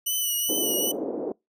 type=tone with vibrato; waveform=5% pulse; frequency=2960 Hz; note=F#7; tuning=in tune; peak=-16 dBFS; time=0.06-0.92 s; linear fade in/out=10 ms; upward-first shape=triangle; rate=2.5 Hz; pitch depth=41 cents each way
type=band-pass noise; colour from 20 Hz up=pink; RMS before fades=-30 dBFS; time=0.49-1.32 s; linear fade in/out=2 ms; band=300 to 520 Hz; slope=24 dB/octave
effects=noise-tail reverb RT60 0.2 s tail -25 dB re dry